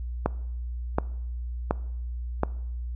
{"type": "click train", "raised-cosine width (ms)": 1, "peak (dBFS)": -8, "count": 4, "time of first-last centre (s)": [0.26, 2.434], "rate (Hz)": 1.38, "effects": ["noise-tail reverb RT60 0.8 s tail -21 dB re dry", "added 60 Hz sine -30 dBFS peak until 2.95 s"]}